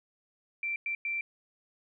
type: tone bursts at uneven times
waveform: sine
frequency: 2349 Hz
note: D7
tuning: in tune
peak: -30 dBFS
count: 3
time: 0.63-0.76 / 0.86-0.95 / 1.05-1.21 s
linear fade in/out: 2 ms
effects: none